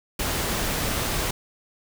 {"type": "noise", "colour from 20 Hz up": "pink", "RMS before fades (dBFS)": -26, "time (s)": [0.19, 1.31], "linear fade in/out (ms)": 5, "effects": []}